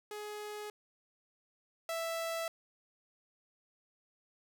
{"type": "tone pair in turn", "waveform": "sawtooth", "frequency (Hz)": [419.5, 660.4], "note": ["G#4", "E5"], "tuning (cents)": [17, 3], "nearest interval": "minor sixth", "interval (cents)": 786, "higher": "second", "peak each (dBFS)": [-37, -31], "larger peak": "second", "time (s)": [[0.11, 0.7], [1.89, 2.48]], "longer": "neither", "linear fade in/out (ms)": 2, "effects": []}